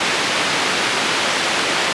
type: band-pass noise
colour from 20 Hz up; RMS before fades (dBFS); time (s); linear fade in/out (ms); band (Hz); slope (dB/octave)
white; -19; 0-1.93; 5; 190 to 3300; 12
effects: resampled to 24000 Hz